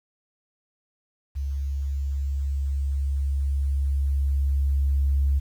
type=tone with level ramp; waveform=sine; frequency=69.3 Hz; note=C#2; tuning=in tune; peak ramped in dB=-25 to -17 dBFS; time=1.35-5.4 s; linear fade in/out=20 ms; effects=tanh soft clip ceiling -14 dBFS + 9-bit